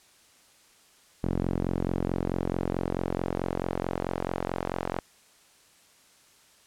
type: tone with band-pass filter sweep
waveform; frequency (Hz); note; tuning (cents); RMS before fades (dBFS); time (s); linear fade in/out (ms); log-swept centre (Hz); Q
sawtooth; 44.58; F1; +36; -30; 1.23-5; 10; 250 to 770; 0.81
effects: white hiss -59 dBFS RMS until 6.66 s + low-pass 10000 Hz 12 dB/octave